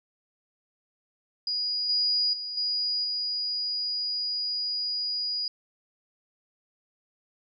sine tone with level steps, 4897 Hz, D#8, 28 cents flat, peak -26 / -22 / -32 / -25 / -27 dBFS, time 1.47-5.48 s, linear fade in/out 2 ms, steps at 1.89 / 2.33 / 2.57 / 3.04 s, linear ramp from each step 5 ms, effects none

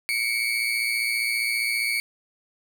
35% pulse tone pair together, 2185 / 2300 Hz, C#7 / D7, -26 / -37 cents, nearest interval minor second, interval 89 cents, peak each -24 dBFS, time 0.09-2 s, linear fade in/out 0 ms, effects none

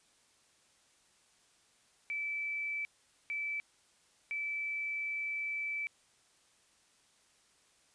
sine tone bursts at uneven times, 2315 Hz, D7, 25 cents flat, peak -34 dBFS, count 3, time 2.1-2.85 / 3.3-3.6 / 4.31-5.87 s, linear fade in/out 0 ms, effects white hiss -68 dBFS RMS until 7.94 s + resampled to 22050 Hz

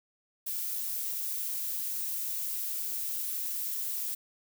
violet noise, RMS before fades -34 dBFS, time 0.46-4.15 s, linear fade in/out 10 ms, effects none

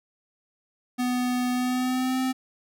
square tone with pitch glide, 248.5 to 259.2 Hz, B3 to C4, +11 to -16 cents, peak -24 dBFS, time 0.98-2.33 s, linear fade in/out 20 ms, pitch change +73 cents, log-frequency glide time 1.52-2.2 s, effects none

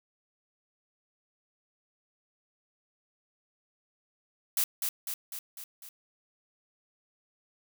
blue noise with echo, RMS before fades -27 dBFS, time 4.57-4.64 s, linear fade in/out 2 ms, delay 250 ms, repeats 5, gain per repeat -4 dB, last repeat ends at 5.89 s, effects none

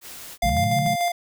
white noise, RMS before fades -39 dBFS, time 0.01-0.38 s, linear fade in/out 50 ms
square tone with tremolo, 698.5 Hz, F5, in tune, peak -20 dBFS, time 0.42-1.12 s, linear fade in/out 5 ms, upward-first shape square, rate 6.8 Hz, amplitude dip 35%
sine linear sweep, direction up, 46.14 to 158.6 Hz, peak -23 dBFS, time 0.43-0.87 s, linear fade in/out 0 ms
sine chord, B diminished seventh, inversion none, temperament just, 123.47 / 148.16 / 177.8 / 213.4 Hz, B2 / D3 / F3 / Ab3, 0 / +16 / +31 / +47 cents, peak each -31 / -31 / -32 / -29 dBFS, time 0.43-0.96 s, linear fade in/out 10 ms
effects none

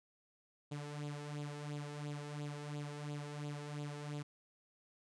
sawtooth tone with flanger, 146.83 Hz, D3, in tune, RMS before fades -44 dBFS, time 0.71-4.23 s, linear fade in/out 10 ms, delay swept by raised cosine 0.26 to 2.36 ms, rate 2.9 Hz, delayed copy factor +0.65, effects resampled to 22050 Hz

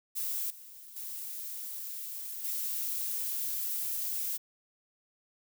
violet noise with level steps, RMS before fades -34 / -50 / -40 / -34 dBFS, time 0.15-4.38 s, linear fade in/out 20 ms, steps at 0.5 / 0.96 / 2.44 s, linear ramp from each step 5 ms, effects none

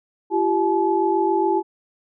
sine tone cluster, 341.8 / 389 / 858 Hz, F4 / G4 / A5, -37 / -13 / -44 cents, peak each -21 dBFS, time 0.3-1.63 s, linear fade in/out 50 ms, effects none

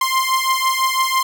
sawtooth beating tone pair, 1046.5 / 1052.5 Hz, C6 / C6, 0 / +10 cents, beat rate 6 Hz, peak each -15 dBFS, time 0.01-1.23 s, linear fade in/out 5 ms, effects none

